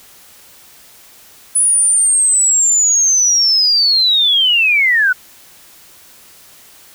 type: linear sweep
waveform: sine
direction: down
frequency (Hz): 9956 to 1444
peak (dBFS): -9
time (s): 1.55-5.13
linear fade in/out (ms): 10
effects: white hiss -43 dBFS RMS until 6.94 s